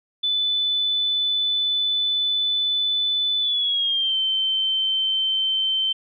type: tone with pitch glide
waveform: sine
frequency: 3498 to 3098 Hz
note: A7 to G7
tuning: -11 to -21 cents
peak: -19 dBFS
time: 0.23-5.93 s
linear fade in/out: 10 ms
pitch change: -210 cents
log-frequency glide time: 3.4-4.17 s
effects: none